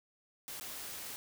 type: noise with dropouts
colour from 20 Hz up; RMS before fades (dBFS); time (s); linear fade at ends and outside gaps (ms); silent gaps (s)
white; -44; 0.48-1.16; 0; 0.598-0.61
effects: none